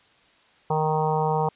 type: harmonic tone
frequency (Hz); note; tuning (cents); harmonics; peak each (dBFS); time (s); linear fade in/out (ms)
155.56; D#3; 0; 1 / 3 / 4 / 5 / 6 / 7 / 8; -26 / -26 / -36 / -26 / -27 / -34 / -39; 0.7-1.49; 5
effects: white hiss -58 dBFS RMS until 1.55 s + resampled to 8000 Hz